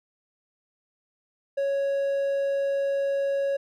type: tone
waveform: triangle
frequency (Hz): 554.4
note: C#5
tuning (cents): 0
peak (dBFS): -21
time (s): 1.57-3.57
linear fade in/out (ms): 10
effects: none